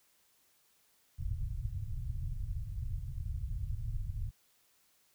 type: low-pass noise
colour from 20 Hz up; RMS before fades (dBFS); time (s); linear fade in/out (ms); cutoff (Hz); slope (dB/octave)
pink; -37; 1.18-4.31; 20; 130; 48
effects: white hiss -70 dBFS RMS until 5.14 s